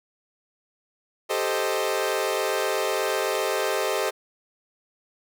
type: chord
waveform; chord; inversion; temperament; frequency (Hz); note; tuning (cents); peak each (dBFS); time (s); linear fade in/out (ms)
sawtooth; A half-diminished seventh; third; equal; 392 / 440 / 523.3 / 622.3; G4 / A4 / C5 / Eb5; 0 / 0 / 0 / 0; -25; 1.29-4.11; 20
effects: none